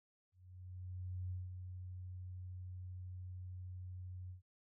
sine tone with ADSR envelope, 91.3 Hz, F#2, 23 cents flat, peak -39 dBFS, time 0.32-4.42 s, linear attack 990 ms, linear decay 180 ms, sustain -6 dB, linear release 120 ms, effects none

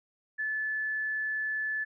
sine tone, 1735 Hz, A6, 25 cents flat, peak -29 dBFS, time 0.38-1.85 s, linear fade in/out 20 ms, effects none

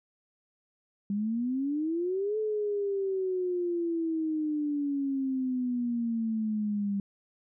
sine exponential two-way sweep, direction up then down, 197.9 to 435.2 to 197.9 Hz, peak -27 dBFS, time 1.1-7 s, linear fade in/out 2 ms, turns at 2.38 s, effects none

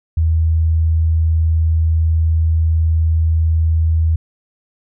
sine tone, 80.7 Hz, E2, 36 cents flat, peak -11 dBFS, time 0.17-4.16 s, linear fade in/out 5 ms, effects none

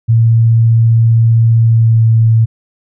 sine tone with pitch glide, 114.4 to 112.89 Hz, A#2 to A2, -32 to +45 cents, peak -5 dBFS, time 0.08-2.46 s, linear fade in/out 20 ms, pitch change -23 cents, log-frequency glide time 1.59-2.06 s, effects none

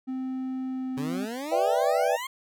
triangle tone with pitch glide, 260 to 257.6 Hz, C4 to C4, -11 to -27 cents, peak -27 dBFS, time 0.07-1.26 s, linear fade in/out 20 ms, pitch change -16 cents, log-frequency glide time 0.69-1.14 s
20% pulse exponential sweep, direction up, 135 to 1086 Hz, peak -27 dBFS, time 0.97-2.27 s, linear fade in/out 5 ms
sine chord, E minor seventh, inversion second, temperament equal, 493.9 / 587.3 / 659.3 / 784 Hz, B4 / D5 / E5 / G5, 0 / 0 / 0 / 0 cents, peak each -27 dBFS, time 1.51-2.17 s, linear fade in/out 20 ms
effects none

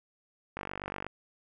click train, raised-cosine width 0.5 ms, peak -21 dBFS, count 25, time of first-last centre 0.57-1.066 s, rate 48.4 Hz, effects none

